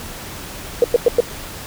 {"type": "tone bursts", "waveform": "sine", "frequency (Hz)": 480.1, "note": "B4", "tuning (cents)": -49, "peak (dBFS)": -7, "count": 4, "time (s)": [0.82, 1.204], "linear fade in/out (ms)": 2, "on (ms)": 21, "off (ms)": 100, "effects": ["pink hiss -32 dBFS RMS until 1.66 s"]}